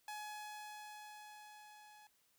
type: tone with level ramp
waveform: sawtooth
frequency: 844 Hz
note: G#5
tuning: 28 cents sharp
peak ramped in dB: -40 to -55 dBFS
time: 0.08-2.07 s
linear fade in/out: 2 ms
effects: white hiss -75 dBFS RMS until 2.38 s